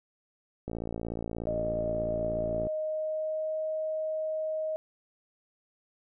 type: click train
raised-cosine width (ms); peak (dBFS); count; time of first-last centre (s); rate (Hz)
2; -22; 114; 0.68-2.669; 56.8
type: tone with pitch glide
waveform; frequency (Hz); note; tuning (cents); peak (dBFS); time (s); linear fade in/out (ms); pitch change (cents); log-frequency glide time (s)
sine; 615 to 627.2; D#5 to D#5; -20 to +14; -29; 1.47-4.76; 0; +34; 1.87-3.59
effects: none